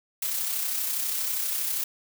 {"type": "noise with amplitude modulation", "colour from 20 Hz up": "blue", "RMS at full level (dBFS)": -27, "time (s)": [0.22, 1.84], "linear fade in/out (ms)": 5, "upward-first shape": "sine", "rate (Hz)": 32.4, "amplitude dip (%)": 35, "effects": []}